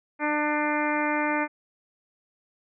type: harmonic tone with a mistuned harmonic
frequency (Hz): 299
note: D4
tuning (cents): +31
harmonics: 1 / 2 / 3 / 4 / 5 / 6 / 7 / 8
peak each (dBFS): -28 / -31 / -29 / -34 / -33 / -34 / -32 / -36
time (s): 0.19-1.48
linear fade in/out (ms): 50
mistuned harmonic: 6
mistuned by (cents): -16
effects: none